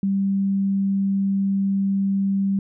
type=tone; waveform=sine; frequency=196 Hz; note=G3; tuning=in tune; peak=-18 dBFS; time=0.03-2.59 s; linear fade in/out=2 ms; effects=none